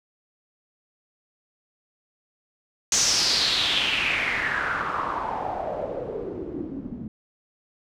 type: noise with low-pass filter sweep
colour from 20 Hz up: white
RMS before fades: -26 dBFS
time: 2.92-7.08 s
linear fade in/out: 2 ms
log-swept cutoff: 6500 to 210 Hz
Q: 5.1
effects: none

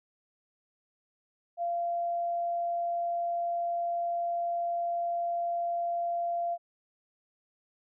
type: tone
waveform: sine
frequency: 689 Hz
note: F5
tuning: 24 cents flat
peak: -28 dBFS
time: 1.57-6.58 s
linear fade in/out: 50 ms
effects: none

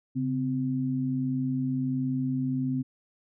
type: tone pair together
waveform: sine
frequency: 136.8 / 258.2 Hz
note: C#3 / C4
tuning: -23 / -23 cents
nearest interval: major seventh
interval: 1100 cents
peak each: -30 / -27 dBFS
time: 0.15-2.83 s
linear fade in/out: 20 ms
effects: none

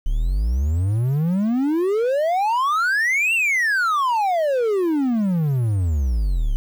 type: exponential two-way sweep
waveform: triangle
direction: up then down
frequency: 32.7 to 2794 to 32.7 Hz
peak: -15 dBFS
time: 0.06-6.56 s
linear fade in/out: 0 ms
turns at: 3.34 s
effects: 8-bit

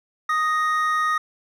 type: tone pair together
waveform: triangle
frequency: 1244.5 / 1864.7 Hz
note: D#6 / A#6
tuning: 0 / 0 cents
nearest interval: perfect fifth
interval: 700 cents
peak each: -18 / -24 dBFS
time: 0.29-1.18 s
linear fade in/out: 5 ms
effects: none

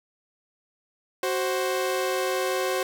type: tone pair together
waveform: sawtooth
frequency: 373.3 / 526.8 Hz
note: F#4 / C5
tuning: +15 / +12 cents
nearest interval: tritone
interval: 597 cents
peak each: -23 dBFS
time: 1.23-2.83 s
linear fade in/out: 2 ms
effects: none

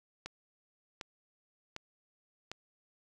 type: click train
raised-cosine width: 0.2 ms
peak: -23 dBFS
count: 4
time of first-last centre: 0.26-2.516 s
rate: 1.33 Hz
effects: none

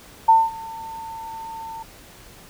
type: tone with ADSR envelope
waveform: sine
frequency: 899 Hz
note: A5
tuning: 37 cents sharp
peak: -8 dBFS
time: 0.28-1.83 s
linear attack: 11 ms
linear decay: 210 ms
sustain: -23 dB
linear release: 8 ms
effects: pink hiss -46 dBFS RMS until 2.49 s

